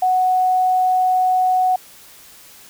sine tone, 740 Hz, F#5, in tune, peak -13 dBFS, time 0.02-1.76 s, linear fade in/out 5 ms, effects white hiss -44 dBFS RMS until 2.69 s

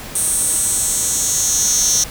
10% pulse tone with high-pass filter sweep, 243.8 Hz, B3, 22 cents flat, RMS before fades -17 dBFS, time 0.15-2.04 s, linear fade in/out 5 ms, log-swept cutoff 9000 to 5900 Hz, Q 5.3, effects pink hiss -32 dBFS RMS until 2.1 s

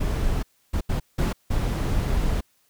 brown noise bursts at uneven times, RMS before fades -23 dBFS, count 5, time 0-0.43 / 0.73-0.81 / 0.89-1 / 1.18-1.33 / 1.5-2.41 s, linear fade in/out 10 ms, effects white hiss -65 dBFS RMS until 2.69 s

